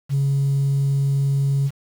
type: tone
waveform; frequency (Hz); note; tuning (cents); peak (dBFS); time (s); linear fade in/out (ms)
sine; 138.59; C#3; 0; -15; 0.09-1.71; 50
effects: tanh soft clip ceiling -13 dBFS + 7-bit